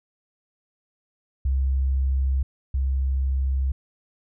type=tone pair in turn; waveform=sine; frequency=66.6 / 66.6 Hz; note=C2 / C2; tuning=+31 / +31 cents; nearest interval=unison; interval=0 cents; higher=neither; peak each=-19 / -20 dBFS; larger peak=first; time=1.45-2.43 / 2.74-3.72 s; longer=neither; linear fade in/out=5 ms; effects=none